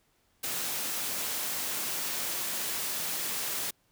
white high-pass noise, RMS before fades -33 dBFS, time 0.43-3.71 s, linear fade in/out 10 ms, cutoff 130 Hz, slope 12 dB/octave, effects pink hiss -70 dBFS RMS until 3.91 s

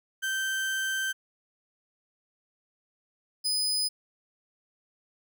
35% pulse tone pair in turn, 1556 / 5000 Hz, G6 / D#8, -13 / +8 cents, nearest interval octave + minor sixth, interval 2021 cents, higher second, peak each -26 / -24 dBFS, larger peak second, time 0.22-1.13 / 3.44-3.89 s, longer first, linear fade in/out 20 ms, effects none

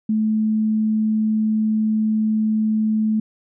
sine tone, 217 Hz, A3, 24 cents flat, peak -16 dBFS, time 0.09-3.2 s, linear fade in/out 5 ms, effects none

